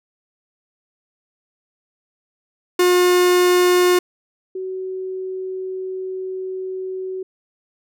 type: tone pair in turn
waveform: 45% pulse / sine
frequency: 358.9 / 375.4 Hz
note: F4 / F#4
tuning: +47 / +25 cents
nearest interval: minor second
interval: 78 cents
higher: second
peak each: -12 / -24 dBFS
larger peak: first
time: 2.79-3.99 / 4.55-7.23 s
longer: second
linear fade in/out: 5 ms
effects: none